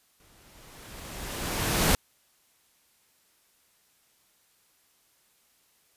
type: noise with exponential growth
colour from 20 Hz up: pink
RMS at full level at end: -21 dBFS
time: 0.2-1.95 s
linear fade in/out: 1 ms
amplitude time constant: 380 ms
effects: white hiss -66 dBFS RMS until 5.96 s + resampled to 32000 Hz